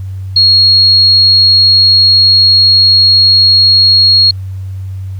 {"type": "tone", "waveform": "sine", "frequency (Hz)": 4298, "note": "C8", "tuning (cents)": 46, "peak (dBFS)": -3, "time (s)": [0.36, 4.31], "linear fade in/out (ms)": 5, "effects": ["added 95 Hz sine -18 dBFS peak until 5.19 s", "pink hiss -47 dBFS RMS until 5.19 s"]}